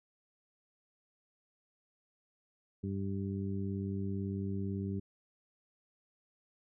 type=harmonic tone; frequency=98 Hz; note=G2; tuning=in tune; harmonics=1 / 2 / 3 / 4; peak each=-37 / -37 / -44 / -44 dBFS; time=2.83-5 s; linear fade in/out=10 ms; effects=none